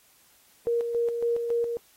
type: tone with tremolo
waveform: sine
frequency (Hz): 470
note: A#4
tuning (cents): +14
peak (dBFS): -22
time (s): 0.67-1.77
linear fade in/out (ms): 0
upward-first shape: square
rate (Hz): 3.6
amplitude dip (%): 45
effects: white hiss -60 dBFS RMS until 1.96 s + AAC 48 kbps